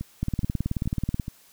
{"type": "two click trains", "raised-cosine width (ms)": 5, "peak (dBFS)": [-19, -13], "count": [4, 19], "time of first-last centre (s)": [[0.01, 1.281], [0.23, 1.198]], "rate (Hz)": [2.36, 18.6], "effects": ["white hiss -56 dBFS RMS until 1.52 s"]}